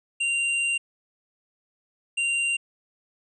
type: tone pair in turn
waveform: square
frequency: 2773 / 2773 Hz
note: F7 / F7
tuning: -13 / -13 cents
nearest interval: unison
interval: 0 cents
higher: neither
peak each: -23 dBFS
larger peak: neither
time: 0.2-0.78 / 2.17-2.57 s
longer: first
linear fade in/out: 10 ms
effects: resampled to 22050 Hz